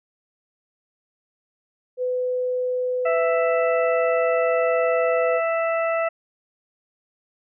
sine tone, 502 Hz, B4, 28 cents sharp, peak -21 dBFS, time 1.97-5.41 s, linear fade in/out 50 ms
harmonic tone, 661 Hz, E5, 5 cents sharp, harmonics 1 / 2 / 3 / 4, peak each -21 / -27 / -31 / -33 dBFS, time 3.05-6.09 s, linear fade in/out 10 ms
effects none

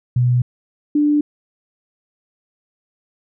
sine tone pair in turn, 123.47 / 295.4 Hz, B2 / D4, 0 / +10 cents, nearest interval octave + minor third, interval 1510 cents, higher second, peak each -12 dBFS, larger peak neither, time 0.16-0.42 / 0.95-1.21 s, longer neither, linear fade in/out 5 ms, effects none

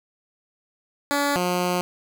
10% pulse tone pair in turn, 285.4 / 178.94 Hz, D4 / F3, -49 / +42 cents, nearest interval minor sixth, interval 809 cents, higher first, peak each -12 / -13 dBFS, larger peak first, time 1.11-1.36 / 1.36-1.81 s, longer second, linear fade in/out 0 ms, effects none

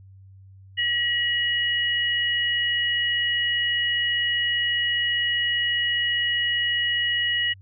sine tone pair together, 1914 / 2909 Hz, A#6 / F#7, +45 / -30 cents, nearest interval perfect fifth, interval 725 cents, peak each -24 / -23 dBFS, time 0.77-7.54 s, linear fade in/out 20 ms, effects added 96 Hz sine -45 dBFS peak until 7.61 s

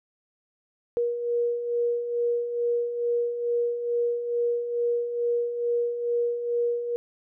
sine beating tone pair, 474.3 / 476.6 Hz, A#4 / A#4, +30 / +38 cents, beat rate 2.3 Hz, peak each -32 / -24 dBFS, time 0.97-6.96 s, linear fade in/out 0 ms, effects none

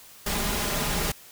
pink noise with comb filter, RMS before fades -27 dBFS, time 0.26-1.12 s, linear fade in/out 5 ms, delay 4.9 ms, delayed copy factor +0.5, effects white hiss -49 dBFS RMS until 1.31 s

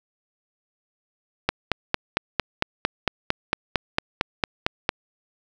click train, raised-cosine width 0.3 ms, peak -3 dBFS, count 16, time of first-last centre 1.49-4.891 s, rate 4.41 Hz, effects none

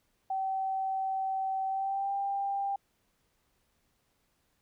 sine tone with pitch glide, 768 to 793.7 Hz, G5 to G5, -36 to +21 cents, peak -29 dBFS, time 0.3-2.76 s, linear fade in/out 5 ms, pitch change +57 cents, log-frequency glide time 1.67-2.13 s, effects pink hiss -74 dBFS RMS until 4.61 s

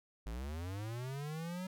square linear sweep, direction up, 50.8 to 188.6 Hz, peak -40 dBFS, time 0.26-1.67 s, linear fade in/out 5 ms, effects none

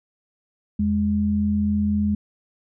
sine tone pair together, 83.76 / 207.5 Hz, E2 / G#3, +28 / -1 cents, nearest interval octave + major third, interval 1571 cents, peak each -25 / -19 dBFS, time 0.79-2.15 s, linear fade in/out 5 ms, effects none

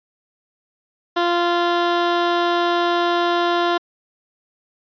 15% pulse tone, 346.7 Hz, F4, 13 cents flat, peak -10 dBFS, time 1.16-3.78 s, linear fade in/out 10 ms, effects resampled to 11025 Hz

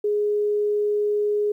sine tone, 416.2 Hz, G#4, 4 cents sharp, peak -19 dBFS, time 0.04-1.52 s, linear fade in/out 5 ms, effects 10-bit

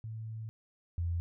sine tone pair in turn, 110.9 / 85.35 Hz, A2 / F2, +14 / -39 cents, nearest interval perfect fourth, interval 453 cents, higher first, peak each -38 / -30 dBFS, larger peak second, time 0.04-0.49 / 0.98-1.2 s, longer first, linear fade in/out 0 ms, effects none

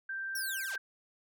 sine tone, 1570 Hz, G6, 2 cents sharp, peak -35 dBFS, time 0.09-0.78 s, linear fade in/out 5 ms
5% pulse linear sweep, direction down, 5790 to 329.6 Hz, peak -30 dBFS, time 0.35-0.76 s, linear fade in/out 5 ms
effects none

